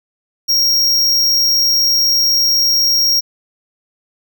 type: tone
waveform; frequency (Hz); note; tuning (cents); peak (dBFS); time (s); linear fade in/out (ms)
square; 5588; F8; 0; -11; 0.48-3.21; 20
effects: none